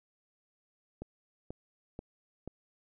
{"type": "click train", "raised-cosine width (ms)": 2, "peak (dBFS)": -27, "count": 4, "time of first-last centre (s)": [1.02, 2.476], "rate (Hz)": 2.06, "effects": []}